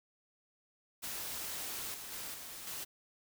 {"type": "noise with level steps", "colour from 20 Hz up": "white", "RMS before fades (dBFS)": [-41, -46, -43, -47, -42], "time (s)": [1.02, 2.85], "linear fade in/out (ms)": 20, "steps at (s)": [1.94, 2.12, 2.34, 2.67], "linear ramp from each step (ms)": 2, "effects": []}